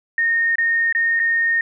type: tone with dropouts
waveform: sine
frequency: 1842 Hz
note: A#6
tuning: 21 cents flat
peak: -15 dBFS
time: 0.18-1.61 s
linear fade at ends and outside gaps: 2 ms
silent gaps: 0.556-0.583 / 0.926-0.949 / 1.194-1.198 s
effects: none